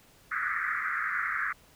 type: band-pass noise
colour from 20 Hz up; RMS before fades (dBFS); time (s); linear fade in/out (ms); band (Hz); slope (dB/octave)
pink; -31; 0.31-1.53; 10; 1200 to 2100; 96
effects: pink hiss -59 dBFS RMS until 1.75 s